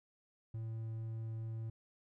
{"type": "tone", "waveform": "triangle", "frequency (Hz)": 112.2, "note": "A2", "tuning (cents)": 34, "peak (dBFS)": -37, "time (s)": [0.54, 1.7], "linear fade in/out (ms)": 5, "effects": []}